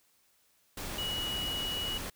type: tone in noise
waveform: sine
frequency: 2920 Hz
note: F#7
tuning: 24 cents flat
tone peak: -33 dBFS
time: 0.98-1.98 s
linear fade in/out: 5 ms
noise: pink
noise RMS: -39 dBFS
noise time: 0.77-2.1 s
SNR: +3 dB
effects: white hiss -69 dBFS RMS until 2.15 s